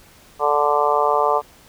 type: harmonic tone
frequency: 146.83 Hz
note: D3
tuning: in tune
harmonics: 3 / 4 / 5 / 6 / 7 / 8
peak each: -22 / -22 / -22 / -22 / -22 / -22 dBFS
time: 0.39-1.42 s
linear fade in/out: 50 ms
effects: pink hiss -49 dBFS RMS until 1.68 s